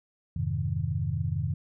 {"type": "chord", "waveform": "sine", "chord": "F minor seventh", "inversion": "none", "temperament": "equal", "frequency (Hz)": [87.31, 103.83, 130.81, 155.56], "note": ["F2", "Ab2", "C3", "Eb3"], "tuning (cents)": [0, 0, 0, 0], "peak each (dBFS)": -32, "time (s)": [0.36, 1.54], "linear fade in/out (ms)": 5, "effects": []}